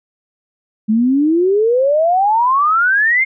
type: exponential sweep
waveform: sine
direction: up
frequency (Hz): 210 to 2157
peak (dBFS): -10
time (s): 0.88-3.25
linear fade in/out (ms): 20
effects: none